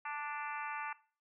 harmonic tone with a mistuned harmonic, 293.7 Hz, D4, in tune, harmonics 3 / 4 / 5 / 6 / 7 / 8 / 9, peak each -42 / -44 / -46 / -48 / -49 / -50 / -51 dBFS, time 0.05-0.93 s, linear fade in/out 5 ms, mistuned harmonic 9, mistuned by +16 cents, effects noise-tail reverb RT60 0.4 s tail -19 dB re dry

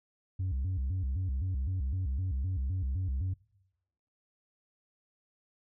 sine tone with vibrato, 78.4 Hz, D#2, 14 cents sharp, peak -27 dBFS, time 0.39-3.34 s, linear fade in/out 10 ms, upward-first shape square, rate 3.9 Hz, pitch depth 300 cents each way, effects noise-tail reverb RT60 0.9 s tail -24 dB re dry + tanh soft clip ceiling -28 dBFS

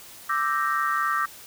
sine chord, E half-diminished seventh, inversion third, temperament equal, 1174.7 / 1318.5 / 1568 / 1864.7 Hz, D6 / E6 / G6 / Bb6, 0 / 0 / 0 / 0 cents, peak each -25 / -27 / -30 / -30 dBFS, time 0.29-1.26 s, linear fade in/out 10 ms, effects white hiss -45 dBFS RMS until 1.46 s

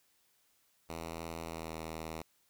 5% pulse tone with pitch glide, 82.41 to 80.39 Hz, E2 to E2, 0 to -43 cents, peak -29 dBFS, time 0.89-2.22 s, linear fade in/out 5 ms, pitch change -43 cents, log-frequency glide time 1.49-1.72 s, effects white hiss -72 dBFS RMS until 2.49 s

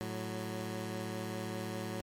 15% pulse tone pair together, 110 / 185 Hz, A2 / F#3, 0 / 0 cents, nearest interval major sixth, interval 900 cents, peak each -33 / -34 dBFS, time 0.01-2.01 s, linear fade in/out 0 ms, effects MP3 64 kbps

